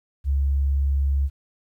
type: tone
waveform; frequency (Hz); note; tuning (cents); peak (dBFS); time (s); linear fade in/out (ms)
sine; 69.3; C#2; 0; -18; 0.24-1.3; 50
effects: 10-bit